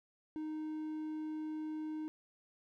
triangle tone, 310 Hz, D#4, 6 cents flat, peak -36 dBFS, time 0.36-2.08 s, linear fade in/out 0 ms, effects none

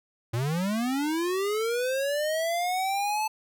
square linear sweep, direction up, 110 to 876 Hz, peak -26 dBFS, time 0.33-3.28 s, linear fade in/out 10 ms, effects none

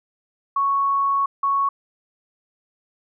sine tone bursts at uneven times, 1108.7 Hz, C#6, in tune, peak -17 dBFS, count 2, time 0.56-1.26 / 1.43-1.69 s, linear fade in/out 5 ms, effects none

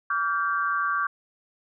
sine tone cluster, 1153 / 1401 / 1569 Hz, D6 / F6 / G6, -32 / +5 / +1 cents, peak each -25 / -30 / -28 dBFS, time 0.1-1.07 s, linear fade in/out 5 ms, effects none

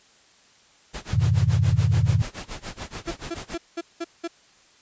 pink noise with tremolo, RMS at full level -33 dBFS, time 0.93-3.56 s, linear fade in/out 20 ms, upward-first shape sine, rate 7 Hz, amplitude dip 95%
sine chord, F half-diminished seventh, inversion none, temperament equal, 87.31 / 103.83 / 123.47 / 155.56 Hz, F2 / Ab2 / Cb3 / Eb3, 0 / 0 / 0 / 0 cents, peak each -24 / -21 / -22 / -26 dBFS, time 1.13-2.22 s, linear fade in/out 5 ms
35% pulse tone bursts, 337.4 Hz, E4, 40 cents sharp, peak -25 dBFS, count 6, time 3.07-4.278 s, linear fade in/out 10 ms, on 43 ms, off 190 ms
effects white hiss -56 dBFS RMS until 4.81 s + resampled to 16000 Hz

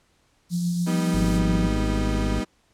white band-stop noise, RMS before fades -37 dBFS, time 0.49-1.41 s, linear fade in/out 50 ms, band 290 to 3800 Hz, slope 48 dB/octave
sine tone with tremolo, 174.61 Hz, F3, in tune, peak -20 dBFS, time 0.5-1.7 s, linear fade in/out 50 ms, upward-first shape triangle, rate 7.1 Hz, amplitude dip 35%
35% pulse chord, G augmented, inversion none, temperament equal with one note detuned, 196 / 243.1 / 311.1 Hz, G3 / B3 / D#4, 0 / -27 / 0 cents, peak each -28 / -28 / -28 dBFS, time 0.86-2.45 s, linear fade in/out 20 ms
harmonic tone, 51.91 Hz, G#1, in tune, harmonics 1 / 2 / 3 / 4 / 5 / 6 / 7 / 8, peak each -24 / -30 / -34 / -36 / -38 / -40 / -41 / -42 dBFS, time 1.13-2.41 s, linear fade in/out 20 ms
effects pink hiss -64 dBFS RMS until 2.73 s + low-pass 9000 Hz 12 dB/octave

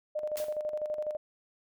sine tone with tremolo, 606 Hz, D#5, 46 cents flat, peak -29 dBFS, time 0.15-1.17 s, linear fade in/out 10 ms, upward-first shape square, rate 12 Hz, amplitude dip 55%
white noise with exponential decay, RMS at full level -37 dBFS, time 0.37-0.6 s, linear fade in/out 0 ms, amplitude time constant 48 ms
effects none

